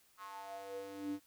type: tone with high-pass filter sweep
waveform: square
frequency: 98.4 Hz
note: G2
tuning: 7 cents sharp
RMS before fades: -45 dBFS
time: 0.17-1.2 s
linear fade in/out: 50 ms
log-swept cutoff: 1200 to 250 Hz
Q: 7.1
effects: white hiss -69 dBFS RMS until 1.26 s